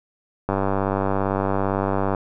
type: click train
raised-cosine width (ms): 1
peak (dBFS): -8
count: 163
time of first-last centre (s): 0.49-2.148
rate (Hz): 97.7
effects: none

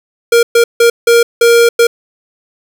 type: tone bursts at uneven times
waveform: square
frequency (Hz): 468.8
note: A#4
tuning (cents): +10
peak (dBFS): -5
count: 6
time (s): 0.32-0.43 / 0.55-0.64 / 0.8-0.9 / 1.07-1.23 / 1.41-1.69 / 1.79-1.87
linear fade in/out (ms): 5
effects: none

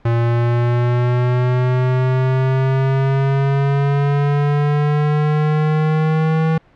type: exponential sweep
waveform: square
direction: up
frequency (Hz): 116.54 to 160.9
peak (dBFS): -14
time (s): 0.05-6.58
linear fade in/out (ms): 5
effects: pink hiss -51 dBFS RMS until 6.75 s + low-pass 2000 Hz 12 dB/octave

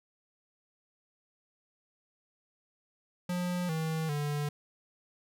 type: tone with pitch steps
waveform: square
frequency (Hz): 178.3 / 159.8 / 146.7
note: F3 / D#3 / D3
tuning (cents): +36 / +47 / -2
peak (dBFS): -31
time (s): 3.29-4.49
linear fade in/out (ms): 5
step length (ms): 400
effects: none

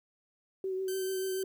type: tone with vibrato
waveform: sine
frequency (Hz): 378.3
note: F#4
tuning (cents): +38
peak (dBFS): -31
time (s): 0.64-1.44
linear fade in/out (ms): 2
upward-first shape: triangle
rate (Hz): 6.9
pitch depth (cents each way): 29
type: tone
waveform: 5% pulse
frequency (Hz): 1546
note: G6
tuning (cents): -24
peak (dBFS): -29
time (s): 0.88-1.43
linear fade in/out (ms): 2
effects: 11-bit

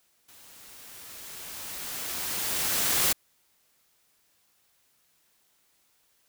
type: noise with level ramp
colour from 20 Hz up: white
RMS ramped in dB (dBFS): -53 to -23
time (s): 0.28-3.13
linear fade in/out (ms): 10
effects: white hiss -68 dBFS RMS until 6.28 s

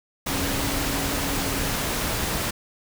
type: tone in noise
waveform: sine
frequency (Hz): 277.2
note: C#4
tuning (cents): 0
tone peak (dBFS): -32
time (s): 0.29-1.7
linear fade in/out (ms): 10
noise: pink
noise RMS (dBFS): -26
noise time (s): 0.26-2.51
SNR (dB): -9
effects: none

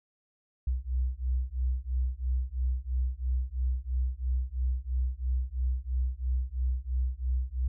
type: beating tone pair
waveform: sine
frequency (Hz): 61.74 / 64.74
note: B1 / C2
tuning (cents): 0 / -18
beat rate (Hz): 3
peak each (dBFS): -30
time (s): 0.67-7.68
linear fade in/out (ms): 5
effects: none

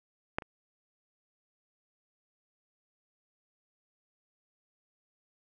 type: clicks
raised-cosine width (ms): 0.5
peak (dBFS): -14 / -29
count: 2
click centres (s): 0.385 / 0.422
effects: none

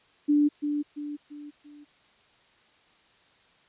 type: tone with echo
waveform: sine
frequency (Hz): 293.7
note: D4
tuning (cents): 0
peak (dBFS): -18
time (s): 0.28-0.49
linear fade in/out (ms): 20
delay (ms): 340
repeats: 4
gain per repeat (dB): -7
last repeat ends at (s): 1.85
effects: white hiss -61 dBFS RMS until 3.68 s + resampled to 8000 Hz

